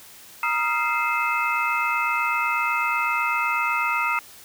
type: tone cluster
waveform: sine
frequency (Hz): 941 / 1245 / 1373 / 2101 / 2597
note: A#5 / D#6 / F6 / C7 / E7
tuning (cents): +16 / +1 / -30 / +7 / -26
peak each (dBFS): -27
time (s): 0.43-4.19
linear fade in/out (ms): 2
effects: white hiss -46 dBFS RMS until 4.44 s